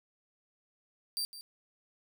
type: tone with echo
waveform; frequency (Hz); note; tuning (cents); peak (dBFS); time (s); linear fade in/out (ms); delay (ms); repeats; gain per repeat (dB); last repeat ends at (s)
sawtooth; 4689; D8; -4; -29; 1.17-1.25; 0; 160; 1; -13; 1.41
effects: none